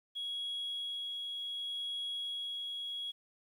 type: tone with tremolo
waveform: sine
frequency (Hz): 3323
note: G#7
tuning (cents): 0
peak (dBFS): -34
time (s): 0.15-3.12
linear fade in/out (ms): 20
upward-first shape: sine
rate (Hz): 0.67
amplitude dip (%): 25
effects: tanh soft clip ceiling -33 dBFS + 11-bit